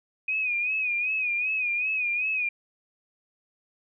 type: tone with vibrato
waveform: sine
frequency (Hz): 2489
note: D#7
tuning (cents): 0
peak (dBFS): -24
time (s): 0.28-2.49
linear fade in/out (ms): 5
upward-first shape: sine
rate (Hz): 2.6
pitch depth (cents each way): 73
effects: none